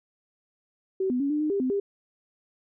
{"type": "tone with pitch steps", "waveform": "sine", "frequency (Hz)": [381, 249.5, 280.2, 298.9, 305, 398.4, 256.9, 400.6], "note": ["G4", "B3", "C#4", "D4", "D#4", "G4", "C4", "G4"], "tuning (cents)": [-49, 18, 19, 31, -34, 28, -32, 38], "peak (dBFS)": -23, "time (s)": [1, 1.8], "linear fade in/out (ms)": 5, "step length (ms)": 100, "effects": []}